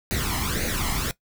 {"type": "noise with flanger", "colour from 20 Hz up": "pink", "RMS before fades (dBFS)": -26, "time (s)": [0.11, 1.11], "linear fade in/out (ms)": 0, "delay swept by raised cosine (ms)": [0.46, 0.99], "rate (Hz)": 1.9, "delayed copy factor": 0.7, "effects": ["noise-tail reverb RT60 0.1 s tail -18 dB re dry"]}